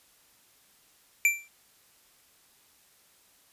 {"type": "tone with exponential decay", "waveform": "square", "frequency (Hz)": 2349, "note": "D7", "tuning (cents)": 0, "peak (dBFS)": -17, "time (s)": [1.25, 1.48], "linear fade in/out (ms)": 1, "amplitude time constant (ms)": 48, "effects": ["white hiss -62 dBFS RMS until 3.52 s", "resampled to 32000 Hz"]}